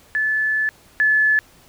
sine tone pair in turn, 1735 / 1726.3 Hz, A6 / A6, -25 / -33 cents, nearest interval unison, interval 8 cents, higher first, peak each -17 / -13 dBFS, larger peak second, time 0.15-0.69 / 1-1.39 s, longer first, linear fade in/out 0 ms, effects pink hiss -51 dBFS RMS until 1.68 s

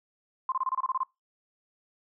sine tone bursts, 1046.5 Hz, C6, in tune, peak -25 dBFS, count 10, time 0.49-1.033 s, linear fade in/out 2 ms, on 30 ms, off 27 ms, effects noise-tail reverb RT60 0.2 s tail -23 dB re dry

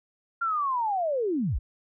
sine linear sweep, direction down, 1400 to 30.87 Hz, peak -24 dBFS, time 0.41-1.59 s, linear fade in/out 10 ms, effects none

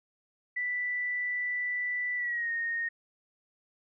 sine tone with pitch glide, 1975.5 to 1853.9 Hz, B6 to A#6, 0 to -10 cents, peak -29 dBFS, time 0.56-2.89 s, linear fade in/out 10 ms, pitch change -110 cents, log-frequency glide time 2.16-2.5 s, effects none

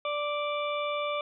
harmonic tone, 587.3 Hz, D5, in tune, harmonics 1 / 2 / 4 / 5 / 6, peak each -31 / -33 / -37 / -45 / -40 dBFS, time 0.05-1.21 s, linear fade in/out 2 ms, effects none

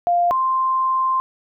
sine tone pair in turn, 698.5 / 1046.6 Hz, F5 / C6, 0 / 0 cents, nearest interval perfect fifth, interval 700 cents, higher second, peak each -14 / -16 dBFS, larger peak first, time 0.07-0.31 / 0.31-1.2 s, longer second, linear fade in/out 0 ms, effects none

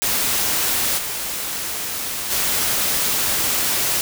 white noise with level steps, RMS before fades -20 / -26 / -20 dBFS, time 0.02-4.01 s, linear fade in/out 0 ms, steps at 0.97 / 2.3 s, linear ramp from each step 20 ms, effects none

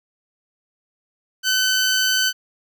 15% pulse tone, 1519 Hz, F#6, 45 cents sharp, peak -10 dBFS, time 1.43-2.33 s, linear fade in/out 50 ms, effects none

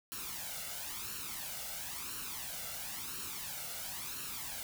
white noise with flanger, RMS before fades -42 dBFS, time 0.12-4.63 s, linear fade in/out 0 ms, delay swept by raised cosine 0.71 to 1.45 ms, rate 0.98 Hz, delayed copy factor +0.65, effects none

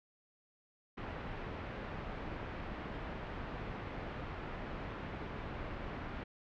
pink low-pass noise, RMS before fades -43 dBFS, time 0.97-6.24 s, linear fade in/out 10 ms, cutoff 2100 Hz, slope 12 dB/octave, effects low-pass 4000 Hz 12 dB/octave

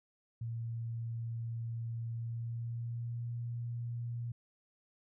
sine tone with pitch glide, 115.5 to 118.54 Hz, A#2 to A#2, -16 to +29 cents, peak -36 dBFS, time 0.41-4.32 s, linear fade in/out 5 ms, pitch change +45 cents, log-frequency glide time 2.1-3.28 s, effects none

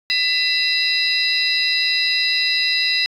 sine tone cluster, 2001 / 2698 / 3909 / 4070 / 4947 Hz, B6 / E7 / B7 / C8 / D#8, +22 / +40 / -19 / -49 / -11 cents, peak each -22 dBFS, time 0.1-3.06 s, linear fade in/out 0 ms, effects tanh soft clip ceiling -7 dBFS

